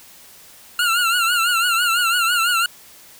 25% pulse tone with vibrato, 1396 Hz, F6, 1 cent flat, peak -12 dBFS, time 0.79-2.66 s, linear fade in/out 2 ms, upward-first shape triangle, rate 6 Hz, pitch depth 100 cents each way, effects white hiss -45 dBFS RMS until 3.19 s

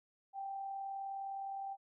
sine tone with amplitude modulation, 784 Hz, G5, in tune, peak -38 dBFS, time 0.33-1.77 s, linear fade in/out 50 ms, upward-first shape sine, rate 39.7 Hz, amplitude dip 30%, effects none

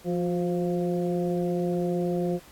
harmonic tone with a mistuned harmonic, 174.61 Hz, F3, in tune, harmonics 1 / 2 / 3 / 4, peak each -27 / -28 / -32 / -37 dBFS, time 0.04-2.4 s, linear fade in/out 50 ms, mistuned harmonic 2, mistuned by +39 cents, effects pink hiss -52 dBFS RMS until 2.51 s + AAC 64 kbps

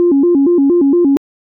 sine tone with vibrato, 311.1 Hz, D#4, in tune, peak -6 dBFS, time 0-1.17 s, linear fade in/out 0 ms, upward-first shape square, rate 4.3 Hz, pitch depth 200 cents each way, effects tanh soft clip ceiling -3 dBFS

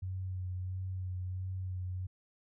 sine tone with vibrato, 92.5 Hz, F#2, in tune, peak -35 dBFS, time 0.02-2.07 s, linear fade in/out 10 ms, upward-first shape sine, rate 1.5 Hz, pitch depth 22 cents each way, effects none

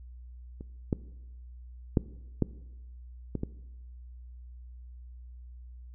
clicks, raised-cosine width 3 ms, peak -29 / -13 / -9 / -11 / -18 / -18 dBFS, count 6, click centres 0.609 / 0.928 / 1.972 / 2.423 / 3.353 / 3.434 s, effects noise-tail reverb RT60 1.0 s tail -19 dB re dry + added 61 Hz sine -44 dBFS peak until 5.94 s

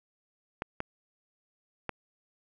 clicks, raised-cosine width 0.5 ms, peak -17 dBFS, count 3, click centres 0.621 / 0.804 / 1.893 s, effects none

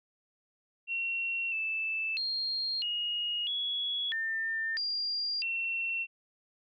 sine tone with pitch steps, 2730 / 2637 / 4223 / 2874 / 3363 / 1799 / 4786 / 2712 Hz, F7 / E7 / C8 / F7 / G#7 / A6 / D8 / E7, -40 / 0 / +15 / +49 / +21 / +38 / +32 / +49 cents, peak -30 dBFS, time 0.87-6.07 s, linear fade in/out 50 ms, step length 650 ms, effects none

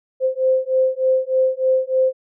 sine beating tone pair, 519 / 522.3 Hz, C5 / C5, -14 / -3 cents, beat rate 3.3 Hz, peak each -18 dBFS, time 0.2-2.13 s, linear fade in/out 50 ms, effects none

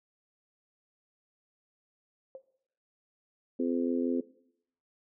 sine tone with exponential decay, 530 Hz, C5, 22 cents sharp, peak -37 dBFS, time 2.35-2.43 s, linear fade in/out 1 ms, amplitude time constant 17 ms
harmonic tone, 85.7 Hz, F2, 32 cents flat, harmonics 3 / 4 / 5 / 6, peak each -29 / -34 / -35 / -39 dBFS, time 3.59-4.21 s, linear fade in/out 10 ms
effects noise-tail reverb RT60 0.7 s tail -18 dB re dry

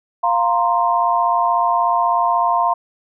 sine chord, F suspended fourth, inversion none, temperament just, 698.5 / 931.3 / 1047.7 Hz, F5 / Bb5 / C6, 0 / -2 / +2 cents, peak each -18 dBFS, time 0.23-2.74 s, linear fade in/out 10 ms, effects none

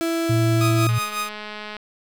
35% pulse tone, 331.4 Hz, E4, 9 cents sharp, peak -19 dBFS, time 0.01-0.87 s, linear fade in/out 0 ms
sine tone with vibrato, 116 Hz, A#2, 8 cents flat, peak -17 dBFS, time 0.29-0.99 s, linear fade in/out 10 ms, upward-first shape triangle, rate 11 Hz, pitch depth 15 cents each way
sawtooth tone with tremolo, 1244.5 Hz, D#6, in tune, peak -18 dBFS, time 0.61-1.29 s, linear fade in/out 0 ms, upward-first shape triangle, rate 5.5 Hz, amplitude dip 80%
click train, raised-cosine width 0.3 ms, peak -18 dBFS, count 186, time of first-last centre 0.89-1.767 s, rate 211 Hz
effects none

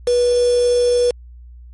sine tone with quantisation, 486.8 Hz, B4, 25 cents flat, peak -12 dBFS, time 0.07-1.11 s, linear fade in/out 5 ms, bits 4, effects added 60 Hz sine -36 dBFS peak until 1.73 s + MP3 48 kbps

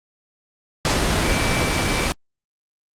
sine tone in noise, 2321 Hz, D7, 21 cents flat, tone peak -27 dBFS, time 1.25-2.07 s, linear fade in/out 0 ms, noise pink, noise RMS -19 dBFS, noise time 0.85-2.12 s, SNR -11 dB, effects low-pass 8000 Hz 12 dB/octave + Opus 48 kbps

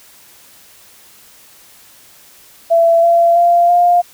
sine tone with pitch steps, 670 / 680.9 / 692 / 703.3 Hz, E5 / F5 / F5 / F5, +28 / -44 / -16 / +12 cents, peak -7 dBFS, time 2.7-4.02 s, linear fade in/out 20 ms, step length 330 ms, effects white hiss -44 dBFS RMS until 4.13 s

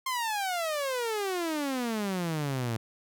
sawtooth exponential sweep, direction down, 1066 to 110.5 Hz, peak -25 dBFS, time 0.06-2.77 s, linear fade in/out 5 ms, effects none

